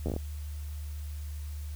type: slowing click train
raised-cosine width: 2 ms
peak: -20 dBFS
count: 7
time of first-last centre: 0.06-0.164 s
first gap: 11 ms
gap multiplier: 1.18
effects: added 74 Hz sine -35 dBFS peak until 1.75 s + white hiss -54 dBFS RMS until 1.75 s